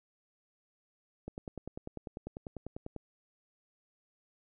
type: click train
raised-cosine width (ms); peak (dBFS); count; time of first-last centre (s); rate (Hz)
2; -27; 18; 1.28-2.963; 10.1
effects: none